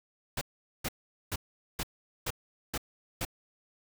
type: noise bursts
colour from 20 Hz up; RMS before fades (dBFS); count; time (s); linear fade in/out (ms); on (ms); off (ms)
pink; -33; 7; 0.37-3.251; 5; 43; 430
effects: none